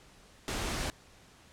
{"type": "noise", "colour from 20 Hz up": "pink", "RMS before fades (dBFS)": -34, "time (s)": [0.48, 0.9], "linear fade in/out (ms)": 0, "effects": ["pink hiss -58 dBFS RMS until 1.52 s", "low-pass 9000 Hz 12 dB/octave"]}